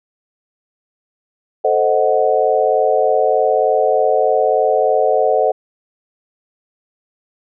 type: chord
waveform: sine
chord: A diminished seventh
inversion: none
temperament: equal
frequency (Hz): 440 / 523.3 / 622.3 / 740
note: A4 / C5 / Eb5 / Gb5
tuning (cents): 0 / 0 / 0 / 0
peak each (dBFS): -17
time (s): 1.64-5.52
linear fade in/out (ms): 10
effects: none